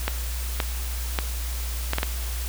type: clicks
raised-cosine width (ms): 0.3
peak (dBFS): -7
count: 6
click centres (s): 0.08 / 0.602 / 1.188 / 1.934 / 1.984 / 2.031
effects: added 60 Hz sine -27 dBFS peak until 2.48 s + white hiss -36 dBFS RMS until 2.48 s